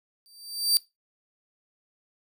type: tone with exponential growth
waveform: sawtooth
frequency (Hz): 4659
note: D8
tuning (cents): -15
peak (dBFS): -13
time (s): 0.26-0.77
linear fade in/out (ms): 0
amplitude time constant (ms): 110
effects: noise-tail reverb RT60 0.2 s tail -21 dB re dry